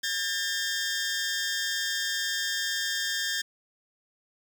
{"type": "tone pair together", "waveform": "15% pulse", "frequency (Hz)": [1615.8, 1800], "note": ["G#6", "A6"], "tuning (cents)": [-48, 39], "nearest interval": "major second", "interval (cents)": 187, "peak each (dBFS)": -24, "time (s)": [0.03, 3.42], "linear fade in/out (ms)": 10, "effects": ["8-bit"]}